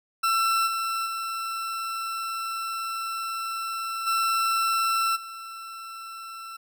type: tone with level steps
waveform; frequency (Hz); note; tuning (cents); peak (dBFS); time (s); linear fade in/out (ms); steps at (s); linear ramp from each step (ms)
40% pulse; 1341; E6; +29; -20 / -25 / -28 / -21 / -36; 0.23-6.57; 10; 0.66 / 1.05 / 4.06 / 5.15; 20
effects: none